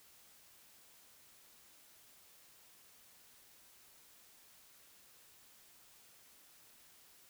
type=silence; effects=white hiss -63 dBFS RMS until 7.29 s